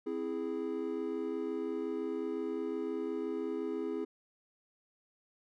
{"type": "chord", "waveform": "triangle", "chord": "C augmented", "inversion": "none", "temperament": "equal", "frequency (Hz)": [261.6, 329.6, 415.3], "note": ["C4", "E4", "G#4"], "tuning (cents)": [0, 0, 0], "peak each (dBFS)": [-38, -36, -35], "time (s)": [0.06, 4.05], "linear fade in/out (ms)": 10, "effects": []}